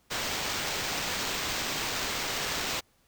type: noise with sample-and-hold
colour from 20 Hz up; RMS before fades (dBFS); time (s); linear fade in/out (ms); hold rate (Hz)
violet; -32; 0.1-2.81; 20; 11025
effects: pink hiss -67 dBFS RMS until 3.07 s